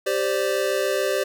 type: chord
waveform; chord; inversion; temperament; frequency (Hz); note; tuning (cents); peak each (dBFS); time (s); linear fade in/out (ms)
square; G suspended fourth; none; equal with one note detuned; 392 / 520.5 / 587.3; G4 / C5 / D5; 0 / -9 / 0; -26; 0.06-1.24; 10
effects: none